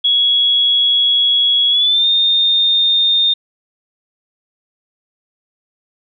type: tone with pitch glide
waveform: sine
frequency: 3344 to 3647 Hz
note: G#7 to A#7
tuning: +11 to -39 cents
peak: -10 dBFS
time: 0.04-3.34 s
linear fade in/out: 10 ms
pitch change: +150 cents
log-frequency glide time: 1.7-2.07 s
effects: none